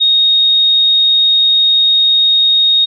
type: tone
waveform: sine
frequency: 3729 Hz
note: A#7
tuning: in tune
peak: -7 dBFS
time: 0-2.86 s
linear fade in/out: 20 ms
effects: none